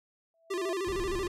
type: tone with exponential growth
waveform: sine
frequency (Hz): 659.3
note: E5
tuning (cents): 0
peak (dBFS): -32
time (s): 0.34-0.73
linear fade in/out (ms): 1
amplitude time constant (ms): 83
type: tone with vibrato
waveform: square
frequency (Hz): 370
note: F#4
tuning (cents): 0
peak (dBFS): -31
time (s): 0.5-1.28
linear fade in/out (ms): 10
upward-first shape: square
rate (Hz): 13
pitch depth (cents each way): 100
type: noise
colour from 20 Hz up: brown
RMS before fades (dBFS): -39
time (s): 0.86-1.28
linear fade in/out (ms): 5
effects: low-pass 10000 Hz 12 dB/octave